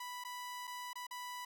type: tone with dropouts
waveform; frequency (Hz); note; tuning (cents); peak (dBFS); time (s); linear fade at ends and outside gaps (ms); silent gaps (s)
sawtooth; 987.8; B5; 0; -39; 0-1.45; 5; 0.239-0.248 / 0.672-0.675 / 0.932-0.955 / 1.068-1.109
effects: none